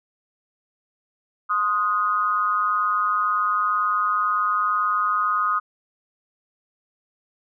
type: tone with amplitude modulation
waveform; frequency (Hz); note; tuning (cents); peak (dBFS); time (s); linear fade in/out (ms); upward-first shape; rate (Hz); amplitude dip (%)
sine; 1244.5; D#6; 0; -15; 1.49-5.6; 20; sine; 198; 80
effects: none